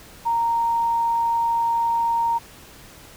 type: tone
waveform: sine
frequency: 928 Hz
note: A#5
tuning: 8 cents flat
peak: -18 dBFS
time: 0.25-2.39 s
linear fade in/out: 20 ms
effects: pink hiss -45 dBFS RMS until 3.16 s